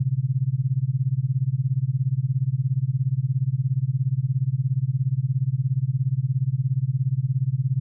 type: tone with tremolo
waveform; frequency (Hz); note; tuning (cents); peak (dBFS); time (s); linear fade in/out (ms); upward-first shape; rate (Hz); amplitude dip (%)
sine; 130.81; C3; 0; -16; 0-7.8; 10; sine; 17; 95
effects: none